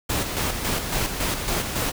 pink noise with tremolo, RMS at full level -24 dBFS, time 0.09-1.92 s, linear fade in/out 10 ms, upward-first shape square, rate 3.6 Hz, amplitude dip 45%, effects none

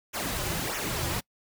pink noise with flanger, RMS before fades -31 dBFS, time 0.13-1.21 s, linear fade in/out 20 ms, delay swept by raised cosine 0.22 to 4.52 ms, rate 1.6 Hz, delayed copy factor -0.8, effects noise-tail reverb RT60 0.1 s tail -25 dB re dry

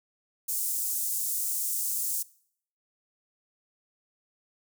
pink high-pass noise, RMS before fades -30 dBFS, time 0.48-2.23 s, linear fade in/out 10 ms, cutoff 7600 Hz, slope 24 dB/octave, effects noise-tail reverb RT60 0.6 s tail -21 dB re dry

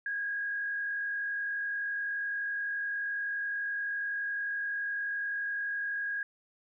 sine tone with frequency modulation, 1639 Hz, G#6, 23 cents flat, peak -31 dBFS, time 0.06-6.23 s, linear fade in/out 2 ms, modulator 48.3 Hz, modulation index 0.62, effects none

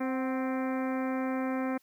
harmonic tone with a mistuned harmonic, 261.6 Hz, C4, in tune, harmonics 1 / 2 / 3 / 4 / 5 / 6 / 7 / 8 / 9, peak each -30 / -36 / -40 / -42 / -44 / -46 / -47 / -48 / -49 dBFS, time 0-1.78 s, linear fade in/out 10 ms, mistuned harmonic 3, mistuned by -41 cents, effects white hiss -68 dBFS RMS until 1.82 s

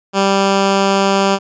10% pulse tone, 196 Hz, G3, in tune, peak -3 dBFS, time 0.13-1.39 s, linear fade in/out 50 ms, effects resampled to 16000 Hz

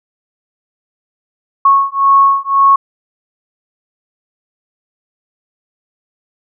sine beating tone pair, 1100 / 1101.9 Hz, C#6 / C#6, -14 / -11 cents, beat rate 1.9 Hz, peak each -10 dBFS, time 1.65-2.76 s, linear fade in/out 5 ms, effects none

